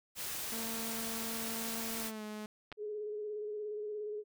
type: noise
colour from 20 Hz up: white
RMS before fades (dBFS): -40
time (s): 0.15-2.12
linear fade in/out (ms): 50
type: tone with pitch glide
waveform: sawtooth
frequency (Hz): 226.6 to 212.7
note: A#3 to G#3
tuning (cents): -49 to +42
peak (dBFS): -37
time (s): 0.52-2.46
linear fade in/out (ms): 2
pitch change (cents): -109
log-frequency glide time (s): 1.99-2.23
type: clicks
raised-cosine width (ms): 0.3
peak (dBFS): -30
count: 2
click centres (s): 2.718 / 2.725
type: tone with vibrato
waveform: sine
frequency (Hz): 421.3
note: G#4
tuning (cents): +25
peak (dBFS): -37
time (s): 2.77-4.24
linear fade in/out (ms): 50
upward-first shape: square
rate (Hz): 17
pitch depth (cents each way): 23
effects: none